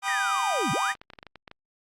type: chord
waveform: sawtooth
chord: G augmented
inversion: none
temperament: just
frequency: 784 / 980 / 1225 Hz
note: G5 / B5 / D#6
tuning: 0 / -14 / -27 cents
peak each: -26 / -29 / -25 dBFS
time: 0.02-0.95 s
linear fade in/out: 50 ms
type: linear two-way sweep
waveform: sine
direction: down then up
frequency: 1950 to 116.54 to 1950 Hz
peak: -27 dBFS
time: 0.08-0.92 s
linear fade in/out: 0 ms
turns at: 0.72 s
type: clicks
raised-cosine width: 0.3 ms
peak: -27 dBFS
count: 10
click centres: 0.952 / 1.015 / 1.102 / 1.135 / 1.188 / 1.229 / 1.267 / 1.357 / 1.478 / 1.514 s
effects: low-pass 9000 Hz 12 dB/octave + Opus 48 kbps